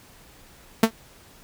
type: tone with exponential decay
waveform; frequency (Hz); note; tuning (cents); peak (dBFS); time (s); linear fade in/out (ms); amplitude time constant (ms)
sawtooth; 224.2; A3; +33; -6; 0.83-0.91; 5; 17
effects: pink hiss -51 dBFS RMS until 1.43 s